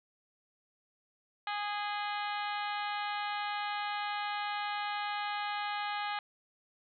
harmonic tone with a mistuned harmonic, 412.9 Hz, G#4, 10 cents flat, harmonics 2 / 3 / 4 / 5 / 6 / 7 / 8 / 9 / 10, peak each -36 / -40 / -42 / -44 / -46 / -47 / -48 / -49 / -50 dBFS, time 1.47-6.19 s, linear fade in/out 2 ms, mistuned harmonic 7, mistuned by +48 cents, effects none

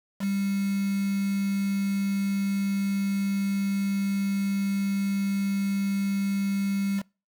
sine tone with quantisation, 197.6 Hz, G3, 14 cents sharp, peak -24 dBFS, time 0.19-7.03 s, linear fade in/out 50 ms, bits 6, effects noise-tail reverb RT60 0.3 s tail -25 dB re dry

